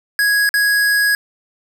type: tone with dropouts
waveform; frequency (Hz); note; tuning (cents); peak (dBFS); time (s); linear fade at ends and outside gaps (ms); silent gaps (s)
square; 1661.2; G#6; 0; -13; 0.19-1.15; 1; 0.491-0.54
effects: none